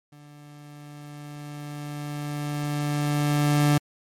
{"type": "tone with level ramp", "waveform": "30% pulse", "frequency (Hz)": 146.83, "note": "D3", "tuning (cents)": 0, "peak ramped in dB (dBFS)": [-44, -14], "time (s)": [0.12, 3.78], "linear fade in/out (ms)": 5, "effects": ["MP3 64 kbps"]}